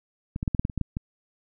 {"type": "clicks", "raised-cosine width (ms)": 5, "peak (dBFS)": [-18, -16, -12, -11, -8, -13, -23, -15, -13, -16], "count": 10, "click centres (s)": [0.361, 0.429, 0.478, 0.548, 0.595, 0.651, 0.698, 0.777, 0.813, 0.969], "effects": []}